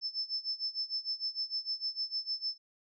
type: tone with tremolo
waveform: sine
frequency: 5274 Hz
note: E8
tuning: in tune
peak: -30 dBFS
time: 0.01-2.58 s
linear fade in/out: 50 ms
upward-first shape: sine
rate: 6.6 Hz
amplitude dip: 90%
effects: none